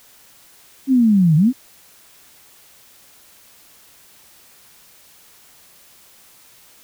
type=linear two-way sweep; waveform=sine; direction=down then up; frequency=274.2 to 146.83 to 274.2 Hz; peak=-10 dBFS; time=0.87-1.53 s; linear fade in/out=50 ms; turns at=1.36 s; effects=white hiss -49 dBFS RMS until 6.83 s